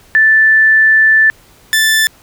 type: tone pair in turn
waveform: sine / sawtooth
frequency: 1760 / 1760 Hz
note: A6 / A6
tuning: 0 / 0 cents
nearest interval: unison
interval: 0 cents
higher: neither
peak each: -5 dBFS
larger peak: neither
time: 0.15-1.3 / 1.73-2.07 s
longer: first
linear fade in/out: 0 ms
effects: pink hiss -45 dBFS RMS until 2.22 s